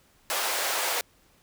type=high-pass noise; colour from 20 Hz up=pink; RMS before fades=-28 dBFS; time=0.3-1.01 s; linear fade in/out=0 ms; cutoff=510 Hz; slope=24 dB/octave; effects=pink hiss -62 dBFS RMS until 1.42 s